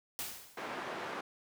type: noise with exponential decay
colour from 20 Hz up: white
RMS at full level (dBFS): -37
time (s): 0.19-0.79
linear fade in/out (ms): 0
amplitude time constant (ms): 130
type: band-pass noise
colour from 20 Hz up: white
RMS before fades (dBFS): -41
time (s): 0.57-1.21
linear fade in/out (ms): 5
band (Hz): 240 to 1400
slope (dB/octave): 12
effects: none